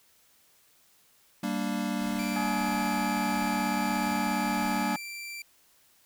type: chord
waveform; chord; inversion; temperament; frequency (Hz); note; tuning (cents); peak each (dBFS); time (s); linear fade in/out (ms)
square; G minor; none; equal; 196 / 233.1 / 293.7; G3 / Bb3 / D4; 0 / 0 / 0; -33 / -33 / -35; 1.43-4.96; 5
type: noise with tremolo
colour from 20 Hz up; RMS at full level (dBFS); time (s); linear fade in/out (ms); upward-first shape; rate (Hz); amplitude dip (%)
pink; -46; 2-4.84; 5; triangle; 1.6; 50
type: tone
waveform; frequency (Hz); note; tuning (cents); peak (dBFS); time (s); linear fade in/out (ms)
sawtooth; 2349; D7; 0; -34; 2.19-5.42; 2
type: harmonic tone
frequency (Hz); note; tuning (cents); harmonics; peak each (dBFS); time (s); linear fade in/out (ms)
422.3; G#4; +29; 2 / 3 / 4; -31 / -39 / -40; 2.36-4.96; 0
effects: white hiss -63 dBFS RMS until 6.05 s